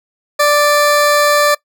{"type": "tone", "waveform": "20% pulse", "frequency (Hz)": 587.3, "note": "D5", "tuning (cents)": 0, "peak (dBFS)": -4, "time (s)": [0.39, 1.55], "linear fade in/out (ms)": 10, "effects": ["noise-tail reverb RT60 0.1 s tail -21 dB re dry"]}